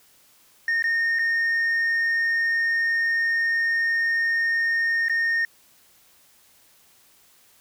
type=tone with dropouts; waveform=sine; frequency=1837 Hz; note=A#6; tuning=26 cents flat; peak=-17 dBFS; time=0.68-5.45 s; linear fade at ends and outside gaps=2 ms; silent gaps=0.824-0.84 / 1.188-1.192 / 5.084-5.096 s; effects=tanh soft clip ceiling -19 dBFS + white hiss -57 dBFS RMS until 7.6 s